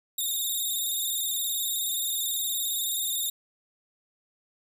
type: tone with vibrato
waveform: 5% pulse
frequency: 3692 Hz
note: A#7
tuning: 17 cents flat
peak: -20 dBFS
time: 0.18-3.3 s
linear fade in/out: 5 ms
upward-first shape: square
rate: 19 Hz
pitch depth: 46 cents each way
effects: none